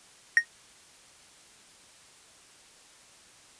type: tone with exponential decay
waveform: triangle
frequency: 1864.7 Hz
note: A#6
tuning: in tune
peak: -10 dBFS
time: 0.37-0.45 s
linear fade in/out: 1 ms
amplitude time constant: 16 ms
effects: white hiss -55 dBFS RMS until 3.59 s + resampled to 22050 Hz